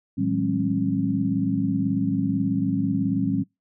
sine tone cluster, 112.1 / 161 / 188.7 / 207 / 271.1 Hz, A2 / E3 / F#3 / G#3 / C#4, +33 / -41 / +34 / -5 / -38 cents, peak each -30 / -31 / -26 / -28 / -24 dBFS, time 0.17-3.44 s, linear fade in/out 20 ms, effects noise-tail reverb RT60 0.2 s tail -26 dB re dry

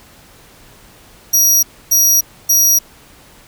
sawtooth tone bursts, 5750 Hz, F8, 50 cents sharp, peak -6 dBFS, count 3, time 1.33-2.79 s, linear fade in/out 10 ms, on 300 ms, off 280 ms, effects pink hiss -44 dBFS RMS until 3.47 s

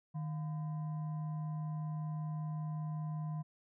sine tone with frequency modulation, 154.2 Hz, D#3, 15 cents flat, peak -36 dBFS, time 0.14-3.43 s, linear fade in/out 20 ms, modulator 859 Hz, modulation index 0.26, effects none

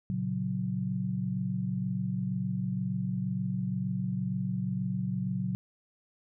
sine chord, F# major, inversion first, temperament equal, 116.54 / 138.59 / 185 Hz, A#2 / C#3 / F#3, 0 / 0 / 0 cents, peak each -35 / -35 / -31 dBFS, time 0.1-5.55 s, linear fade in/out 0 ms, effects none

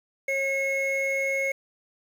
triangle tone pair together, 543.5 / 2174 Hz, C#5 / C#7, -34 / -34 cents, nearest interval 2 octaves, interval 2400 cents, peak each -26 / -24 dBFS, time 0.28-1.52 s, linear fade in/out 5 ms, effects 8-bit

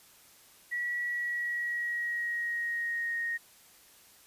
sine tone with pitch glide, 1933 to 1863.9 Hz, B6 to A#6, -38 to -1 cents, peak -30 dBFS, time 0.71-3.38 s, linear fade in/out 20 ms, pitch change -63 cents, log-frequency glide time 1.05-3.16 s, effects white hiss -58 dBFS RMS until 4.26 s + resampled to 32000 Hz

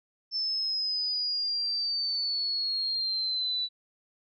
sine exponential sweep, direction down, 5310 to 3945 Hz, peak -27 dBFS, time 0.31-3.69 s, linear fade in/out 50 ms, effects none

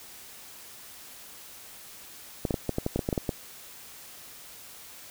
clicks, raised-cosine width 2 ms, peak -13 dBFS, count 12, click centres 2.452 / 2.508 / 2.542 / 2.693 / 2.784 / 2.864 / 2.96 / 2.992 / 3.089 / 3.128 / 3.178 / 3.292 s, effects white hiss -47 dBFS RMS until 5.1 s

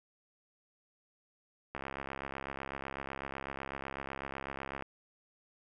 click train, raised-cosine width 0.5 ms, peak -24 dBFS, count 210, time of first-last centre 1.75-4.824 s, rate 68 Hz, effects none

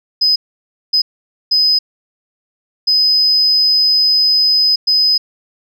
sine tone bursts at uneven times, 5030 Hz, D#8, 18 cents sharp, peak -8 dBFS, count 5, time 0.21-0.36 / 0.93-1.02 / 1.51-1.79 / 2.87-4.76 / 4.87-5.18 s, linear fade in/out 10 ms, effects tanh soft clip ceiling -4 dBFS

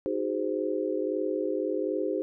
sine chord, Ab dominant seventh, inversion second, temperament just, 311.5 / 373.8 / 415.3 / 519.1 Hz, Eb4 / Gb4 / Ab4 / C5, +2 / +18 / 0 / -14 cents, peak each -32 dBFS, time 0.06-2.22 s, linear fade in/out 0 ms, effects none

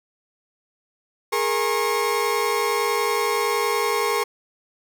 30% pulse tone cluster, 415.1 / 465.8 / 1083 Hz, G#4 / A#4 / C#6, -1 / -1 / -41 cents, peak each -22 dBFS, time 1.32-4.24 s, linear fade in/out 10 ms, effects none

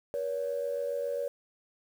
sine tone pair together, 478.6 / 565.9 Hz, A#4 / C#5, +46 / +36 cents, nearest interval minor third, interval 290 cents, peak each -33 / -31 dBFS, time 0.14-1.28 s, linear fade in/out 0 ms, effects tanh soft clip ceiling -23 dBFS + 9-bit

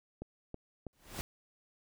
click train, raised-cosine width 2 ms, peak -28 dBFS, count 4, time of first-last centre 0.22-1.191 s, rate 3.09 Hz
pink noise with exponential growth, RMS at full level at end -37 dBFS, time 0.93-1.21 s, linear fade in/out 0 ms, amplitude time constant 59 ms
effects none

